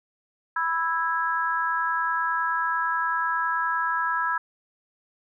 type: chord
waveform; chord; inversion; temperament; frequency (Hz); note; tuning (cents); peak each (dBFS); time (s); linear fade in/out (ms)
sine; E major; second; just; 988.9 / 1318.5 / 1648.1; B5 / E6 / G#6; +2 / 0 / -14; -27; 0.56-4.38; 5
effects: none